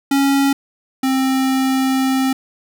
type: tone pair in turn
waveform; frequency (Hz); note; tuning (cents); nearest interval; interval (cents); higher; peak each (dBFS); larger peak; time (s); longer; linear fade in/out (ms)
square; 276.4 / 264.2; C#4 / C4; -5 / +17; minor second; 78; first; -13 / -15; first; 0.11-0.53 / 1.03-2.33; second; 5
effects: none